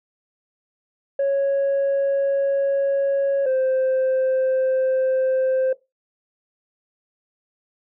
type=tone pair in turn; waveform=sine; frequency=553 / 522 Hz; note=C#5 / C5; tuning=-4 / -4 cents; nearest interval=minor second; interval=100 cents; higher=first; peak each=-15 dBFS; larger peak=neither; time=1.19-3.46 / 3.46-5.73 s; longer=neither; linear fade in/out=5 ms; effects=noise-tail reverb RT60 0.2 s tail -19 dB re dry + tanh soft clip ceiling -16 dBFS